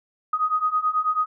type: beating tone pair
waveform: sine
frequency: 1244.5 / 1253.7 Hz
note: D#6 / D#6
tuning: 0 / +13 cents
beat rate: 9.2 Hz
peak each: -24 / -22 dBFS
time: 0.33-1.26 s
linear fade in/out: 5 ms
effects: none